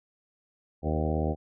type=harmonic tone with a mistuned harmonic; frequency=77.78 Hz; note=D#2; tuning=in tune; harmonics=1 / 2 / 3 / 4 / 5 / 6 / 7 / 8 / 9 / 10; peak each=-29 / -32 / -34 / -35 / -36 / -37 / -37 / -38 / -39 / -39 dBFS; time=0.82-1.36 s; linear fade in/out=50 ms; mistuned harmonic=7; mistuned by=-30 cents; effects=none